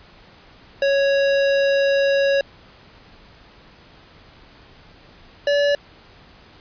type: tone pair in turn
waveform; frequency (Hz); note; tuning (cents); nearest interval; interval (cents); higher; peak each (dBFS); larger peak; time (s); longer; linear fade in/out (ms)
square; 554.4 / 573.6; C#5 / D5; 0 / -41; minor second; 59; second; -16; neither; 0.82-2.41 / 5.47-5.75; first; 2
effects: pink hiss -48 dBFS RMS until 6.6 s + resampled to 11025 Hz